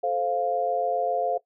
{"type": "chord", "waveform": "sine", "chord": "F major", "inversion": "first", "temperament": "just", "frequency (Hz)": [436.5, 523.8, 698.5], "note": ["A4", "C5", "F5"], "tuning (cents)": [-14, 2, 0], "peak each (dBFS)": [-30, -28, -25], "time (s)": [0.03, 1.38], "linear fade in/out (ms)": 10, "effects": ["noise-tail reverb RT60 0.1 s tail -18 dB re dry"]}